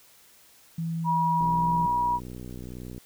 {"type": "tone with pitch glide", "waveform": "sine", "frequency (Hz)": [164.81, 166.24], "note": ["E3", "E3"], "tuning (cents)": [0, 15], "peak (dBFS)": -27, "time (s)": [0.78, 1.86], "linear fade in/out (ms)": 5, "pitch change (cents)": 15, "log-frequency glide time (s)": [1.35, 1.71]}
{"type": "tone", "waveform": "sine", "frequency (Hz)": 964, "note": "B5", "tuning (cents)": -42, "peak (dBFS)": -22, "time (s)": [1.04, 2.2], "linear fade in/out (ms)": 50}
{"type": "click train", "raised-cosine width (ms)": 3, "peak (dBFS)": -27, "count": 98, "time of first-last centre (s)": [1.41, 2.98], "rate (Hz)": 61.8}
{"effects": ["white hiss -56 dBFS RMS until 3.05 s"]}